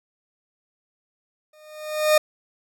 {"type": "tone with exponential growth", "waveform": "40% pulse", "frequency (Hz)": 612, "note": "D#5", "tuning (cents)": -29, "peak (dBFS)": -11, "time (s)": [1.53, 2.18], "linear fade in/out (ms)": 5, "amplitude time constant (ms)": 140, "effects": []}